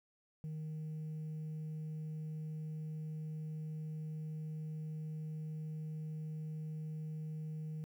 sine tone, 155.56 Hz, D#3, in tune, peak -37 dBFS, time 0.44-7.84 s, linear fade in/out 0 ms, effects tanh soft clip ceiling -39 dBFS + 12-bit

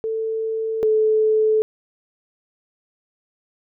sine tone pair in turn, 444 / 434.4 Hz, A4 / A4, +16 / -22 cents, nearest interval unison, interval 38 cents, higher first, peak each -21 / -14 dBFS, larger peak second, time 0.04-0.83 / 0.83-1.62 s, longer neither, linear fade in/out 0 ms, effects none

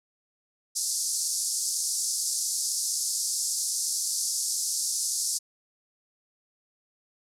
pink band-pass noise, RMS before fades -29 dBFS, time 0.75-5.39 s, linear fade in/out 20 ms, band 4900 to 11000 Hz, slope 48 dB/octave, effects none

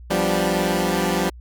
15% pulse chord, G dominant seventh, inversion third, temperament equal, 174.61 / 196 / 246.9 / 293.7 Hz, F3 / G3 / B3 / D4, 0 / 0 / 0 / 0 cents, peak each -16 / -16 / -22 / -20 dBFS, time 0.1-1.3 s, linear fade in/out 10 ms, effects added 60 Hz sine -37 dBFS peak until 1.4 s + MP3 96 kbps

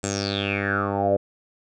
10% pulse tone with low-pass filter sweep, 100 Hz, G2, 35 cents sharp, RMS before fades -24 dBFS, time 0.03-1.17 s, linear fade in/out 10 ms, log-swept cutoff 7900 to 540 Hz, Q 9.5, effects none

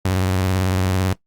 sawtooth tone with vibrato, 93.4 Hz, F#2, 17 cents sharp, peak -13 dBFS, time 0.05-1.13 s, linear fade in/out 0 ms, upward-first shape sine, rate 18 Hz, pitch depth 65 cents each way, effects noise-tail reverb RT60 0.1 s tail -19 dB re dry + Opus 48 kbps

